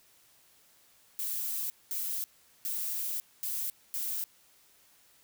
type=noise bursts at uneven times; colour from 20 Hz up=violet; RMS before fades=-34 dBFS; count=5; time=1.19-1.7 / 1.91-2.24 / 2.65-3.2 / 3.43-3.7 / 3.94-4.24 s; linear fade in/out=0 ms; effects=white hiss -63 dBFS RMS until 5.23 s